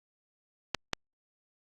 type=clicks; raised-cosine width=0.2 ms; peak=-10 dBFS; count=2; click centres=0.747 / 0.933 s; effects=Opus 48 kbps